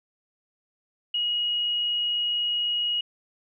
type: tone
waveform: sine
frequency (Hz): 2894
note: F#7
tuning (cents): -39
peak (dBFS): -23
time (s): 1.14-3.01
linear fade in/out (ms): 5
effects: none